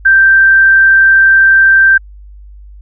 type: tone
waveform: sine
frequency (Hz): 1568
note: G6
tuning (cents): 0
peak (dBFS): -3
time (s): 0.05-1.98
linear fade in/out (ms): 10
effects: added 50 Hz sine -31 dBFS peak until 2.81 s